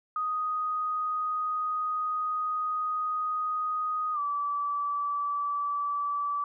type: tone with pitch glide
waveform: sine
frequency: 1246 to 1155.9 Hz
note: D#6 to D6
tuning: +2 to -28 cents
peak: -27 dBFS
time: 0.16-6.44 s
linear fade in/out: 2 ms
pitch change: -130 cents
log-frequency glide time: 4.13-4.19 s
effects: none